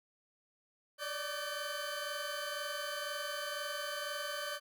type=tone cluster; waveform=20% pulse; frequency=576 / 598 / 1530 Hz; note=D5 / D5 / G6; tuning=-34 / +31 / -42 cents; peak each=-37 / -39 / -36 dBFS; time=0.98-4.6 s; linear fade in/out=50 ms; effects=none